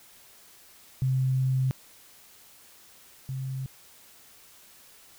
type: tone pair in turn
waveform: sine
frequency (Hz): 130.81 / 132.33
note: C3 / C3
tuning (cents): 0 / +20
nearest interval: unison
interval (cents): 20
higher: second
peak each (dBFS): -22 / -30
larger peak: first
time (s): 1.02-1.71 / 3.29-3.66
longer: first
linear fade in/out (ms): 0
effects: white hiss -54 dBFS RMS until 5.18 s